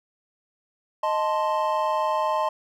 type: chord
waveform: triangle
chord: A diminished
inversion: second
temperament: equal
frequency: 622.3 / 880 / 1046.5 Hz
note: Eb5 / A5 / C6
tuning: 0 / 0 / 0 cents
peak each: -24 dBFS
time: 1.03-2.49 s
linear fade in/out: 5 ms
effects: none